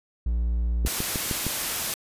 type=tone; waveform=triangle; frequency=58.27 Hz; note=A#1; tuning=in tune; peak=-20 dBFS; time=0.26-0.88 s; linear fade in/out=5 ms
type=click train; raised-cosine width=3 ms; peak=-15 dBFS; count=5; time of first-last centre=0.85-1.466 s; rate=6.49 Hz
type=noise; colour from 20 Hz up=white; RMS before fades=-28 dBFS; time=0.86-1.94 s; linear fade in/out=2 ms
effects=resampled to 32000 Hz